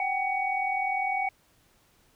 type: tone cluster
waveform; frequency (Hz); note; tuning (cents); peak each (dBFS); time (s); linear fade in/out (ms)
sine; 753 / 793 / 2250; F#5 / G5 / C#7; +30 / +20 / +25; -30; 0-1.29; 2
effects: pink hiss -64 dBFS RMS until 2.15 s